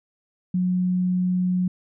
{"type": "tone", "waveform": "sine", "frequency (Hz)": 181.8, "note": "F#3", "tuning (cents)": -30, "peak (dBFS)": -19, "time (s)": [0.54, 1.68], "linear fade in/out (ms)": 5, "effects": []}